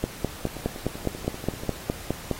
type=two click trains; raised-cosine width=2 ms; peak=-22 / -10 dBFS; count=13 / 12; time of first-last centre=0.47-1.635 / 0.04-2.313 s; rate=10.3 / 4.84 Hz; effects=pink hiss -41 dBFS RMS until 2.39 s + AAC 48 kbps

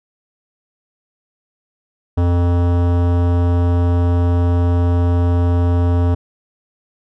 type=tone with hard clipping; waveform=sine; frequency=87.31 Hz; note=F2; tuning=in tune; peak=-14 dBFS; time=2.17-6.15 s; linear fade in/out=10 ms; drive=18 dB; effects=none

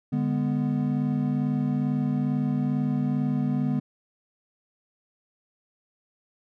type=chord; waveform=triangle; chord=G# diminished; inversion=second; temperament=equal with one note detuned; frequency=146.83 / 204.6 / 246.9 Hz; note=D3 / G#3 / B3; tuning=0 / -26 / 0 cents; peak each=-25 / -27 / -24 dBFS; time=0.12-3.8 s; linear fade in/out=10 ms; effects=none

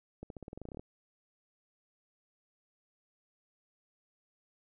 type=accelerating click train; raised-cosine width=2 ms; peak=-30 dBFS; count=14; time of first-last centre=0.23-0.795 s; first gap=72 ms; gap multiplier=0.91; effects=none

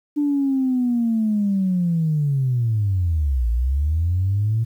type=linear two-way sweep; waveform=sine; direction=down then up; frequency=295.8 to 55.8 to 115.5 Hz; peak=-16 dBFS; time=0.16-4.65 s; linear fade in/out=20 ms; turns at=3.49 s; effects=tanh soft clip ceiling -12 dBFS + 9-bit

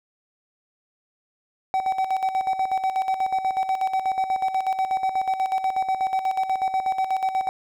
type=tone with tremolo; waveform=triangle; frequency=762 Hz; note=G5; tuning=49 cents flat; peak=-17 dBFS; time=1.74-7.49 s; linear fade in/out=0 ms; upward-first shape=square; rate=8.2 Hz; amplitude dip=65%; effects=none

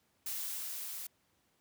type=noise with level ramp; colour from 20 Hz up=blue; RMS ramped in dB=-38 to -43 dBFS; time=0.26-1.07 s; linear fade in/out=5 ms; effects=pink hiss -74 dBFS RMS until 1.6 s + high-pass 80 Hz 12 dB/octave

